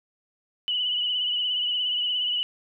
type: tone with vibrato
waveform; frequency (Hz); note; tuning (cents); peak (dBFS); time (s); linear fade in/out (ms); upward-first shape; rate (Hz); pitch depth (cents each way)
sine; 2960; F#7; 0; -23; 0.68-2.43; 0; triangle; 17; 54
effects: none